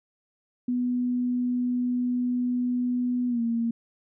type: tone with pitch glide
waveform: sine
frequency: 246.9 to 231.7 Hz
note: B3 to A#3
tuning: 0 to -10 cents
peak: -23 dBFS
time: 0.68-3.71 s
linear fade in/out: 5 ms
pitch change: -110 cents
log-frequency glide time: 3.28-3.41 s
effects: none